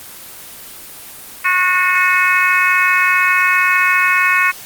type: harmonic tone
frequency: 364.9 Hz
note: F#4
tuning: 24 cents flat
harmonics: 3 / 4 / 5 / 6 / 7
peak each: -17 / -17 / -17 / -17 / -17 dBFS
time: 1.44-4.52 s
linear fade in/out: 20 ms
effects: white hiss -34 dBFS RMS until 4.65 s + Opus 24 kbps